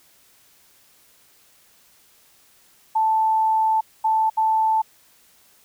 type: tone bursts at uneven times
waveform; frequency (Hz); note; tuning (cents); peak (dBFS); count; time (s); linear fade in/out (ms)
sine; 880; A5; 0; -16; 3; 2.95-3.81 / 4.04-4.3 / 4.37-4.82; 10
effects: white hiss -56 dBFS RMS until 5.64 s